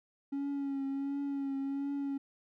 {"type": "tone with vibrato", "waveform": "triangle", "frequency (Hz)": 277.2, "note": "C#4", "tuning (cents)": 0, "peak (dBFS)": -30, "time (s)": [0.32, 2.18], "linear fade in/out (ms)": 10, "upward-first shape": "triangle", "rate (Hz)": 1.4, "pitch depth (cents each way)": 35, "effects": ["tanh soft clip ceiling -26 dBFS"]}